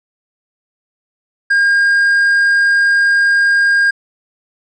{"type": "tone", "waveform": "triangle", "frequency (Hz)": 1615, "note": "G#6", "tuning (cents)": -49, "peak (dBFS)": -7, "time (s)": [1.5, 3.91], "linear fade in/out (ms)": 10, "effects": ["resampled to 22050 Hz"]}